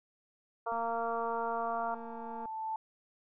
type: harmonic tone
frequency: 230.6 Hz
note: A#3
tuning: 19 cents flat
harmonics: 2 / 3 / 4 / 5 / 6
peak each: -40 / -36 / -37 / -39 / -43 dBFS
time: 0.66-1.95 s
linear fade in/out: 10 ms
type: click train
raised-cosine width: 1 ms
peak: -33 dBFS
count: 402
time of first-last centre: 0.72-2.456 s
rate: 231 Hz
type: tone with exponential growth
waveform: sine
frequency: 881 Hz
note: A5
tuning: 2 cents sharp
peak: -32 dBFS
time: 0.87-2.76 s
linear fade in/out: 2 ms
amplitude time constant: 410 ms
effects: none